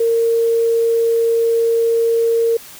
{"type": "tone", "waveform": "sine", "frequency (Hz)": 460, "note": "A#4", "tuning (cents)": -23, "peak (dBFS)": -12, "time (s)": [0, 2.57], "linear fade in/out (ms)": 5, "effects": ["white hiss -38 dBFS RMS until 2.79 s"]}